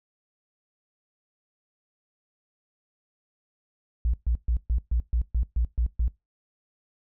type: tone bursts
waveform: sine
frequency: 58.2 Hz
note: A#1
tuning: 2 cents flat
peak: -19 dBFS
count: 10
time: 4.05-6.08 s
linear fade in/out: 0 ms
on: 86 ms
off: 130 ms
effects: noise-tail reverb RT60 0.2 s tail -21 dB re dry + tanh soft clip ceiling -17 dBFS

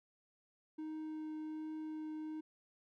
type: tone with vibrato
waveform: triangle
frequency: 311.1 Hz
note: D#4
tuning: in tune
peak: -39 dBFS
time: 0.78-2.41 s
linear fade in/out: 10 ms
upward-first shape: triangle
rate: 1.3 Hz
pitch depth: 8 cents each way
effects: none

